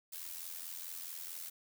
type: noise with amplitude modulation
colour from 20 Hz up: blue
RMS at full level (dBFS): -42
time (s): 0.12-1.5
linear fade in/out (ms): 10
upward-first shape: sine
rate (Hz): 84.5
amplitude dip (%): 65
effects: none